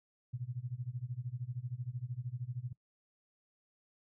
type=tone with tremolo; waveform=sine; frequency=123.47 Hz; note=B2; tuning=in tune; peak=-34 dBFS; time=0.33-2.73 s; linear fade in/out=10 ms; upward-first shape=sine; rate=13 Hz; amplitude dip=95%; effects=noise-tail reverb RT60 0.1 s tail -22 dB re dry